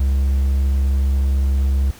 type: tone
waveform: triangle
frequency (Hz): 67.7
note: C#2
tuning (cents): -40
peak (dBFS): -12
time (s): 0-1.91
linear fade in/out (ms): 5
effects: pink hiss -43 dBFS RMS until 1.99 s